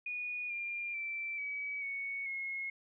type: tone with pitch steps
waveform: sine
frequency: 2459 / 2397 / 2337 / 2278 / 2221 / 2166 Hz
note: D#7 / D7 / D7 / C#7 / C#7 / C#7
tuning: -21 / +35 / -9 / +47 / +3 / -41 cents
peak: -36 dBFS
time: 0.06-2.7 s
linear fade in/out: 5 ms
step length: 440 ms
effects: none